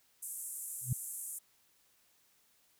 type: band-pass noise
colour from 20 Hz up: pink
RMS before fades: -43 dBFS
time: 0.22-1.39 s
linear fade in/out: 10 ms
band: 7700 to 13000 Hz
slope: 48 dB/octave
type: tone with exponential growth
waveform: sine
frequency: 125.5 Hz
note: B2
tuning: 28 cents sharp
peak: -25 dBFS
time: 0.81-0.93 s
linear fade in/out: 5 ms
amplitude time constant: 25 ms
effects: white hiss -70 dBFS RMS until 2.79 s